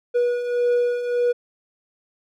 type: beating tone pair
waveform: triangle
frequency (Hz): 483.6 / 485.3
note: B4 / B4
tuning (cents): -36 / -30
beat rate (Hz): 1.7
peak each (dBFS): -24 / -17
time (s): 0.14-1.33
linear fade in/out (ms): 20
effects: none